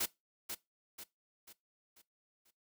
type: noise with echo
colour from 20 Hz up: white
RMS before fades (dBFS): -34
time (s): 0-0.06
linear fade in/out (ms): 10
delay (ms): 490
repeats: 5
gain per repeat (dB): -7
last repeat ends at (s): 2.51
effects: noise-tail reverb RT60 0.2 s tail -20 dB re dry